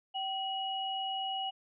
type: tone pair together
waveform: sine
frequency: 770 / 2907 Hz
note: G5 / F#7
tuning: -31 / -31 cents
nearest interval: octave + major seventh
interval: 2300 cents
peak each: -35 / -36 dBFS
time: 0.14-1.51 s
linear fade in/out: 20 ms
effects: none